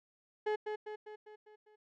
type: tone with echo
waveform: 35% pulse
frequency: 425.2 Hz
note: G#4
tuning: 41 cents sharp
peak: -29 dBFS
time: 0.46-0.56 s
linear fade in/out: 10 ms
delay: 200 ms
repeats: 6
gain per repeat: -5 dB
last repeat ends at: 1.76 s
effects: low-pass 2000 Hz 12 dB/octave